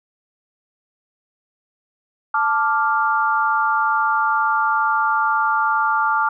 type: chord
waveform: sine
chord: D minor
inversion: second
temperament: equal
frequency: 880 / 1174.7 / 1396.9 Hz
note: A5 / D6 / F6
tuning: 0 / 0 / 0 cents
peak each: -20 dBFS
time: 2.34-6.29 s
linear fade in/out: 5 ms
effects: none